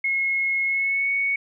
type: tone with pitch glide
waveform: sine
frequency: 2168 to 2224 Hz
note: C#7 to C#7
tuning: -39 to +5 cents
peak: -20 dBFS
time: 0.04-1.36 s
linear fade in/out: 5 ms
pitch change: +44 cents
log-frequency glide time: 0.65-1.1 s
effects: none